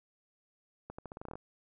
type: accelerating click train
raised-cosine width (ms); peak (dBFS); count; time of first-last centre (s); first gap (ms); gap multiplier
1; -29; 11; 0.9-1.355; 85; 0.85
effects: none